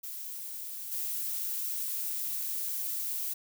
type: noise with level steps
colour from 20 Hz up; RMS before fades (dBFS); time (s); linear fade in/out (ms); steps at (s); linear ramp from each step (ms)
violet; -40 / -34; 0.03-3.34; 10; 0.91; 20
effects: none